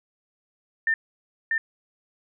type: tone with echo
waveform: sine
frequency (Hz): 1800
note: A6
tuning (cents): +39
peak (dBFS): -19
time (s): 0.87-0.94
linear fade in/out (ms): 2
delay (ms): 640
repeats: 1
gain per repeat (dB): -2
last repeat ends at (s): 1.58
effects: none